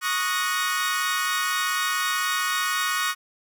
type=chord; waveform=sawtooth; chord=D# minor seventh; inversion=third; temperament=equal with one note detuned; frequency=1108.7 / 1244.5 / 1465.5 / 1864.7 Hz; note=C#6 / D#6 / F#6 / A#6; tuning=0 / 0 / -17 / 0 cents; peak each=-25 dBFS; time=0.01-3.15 s; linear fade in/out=50 ms; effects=none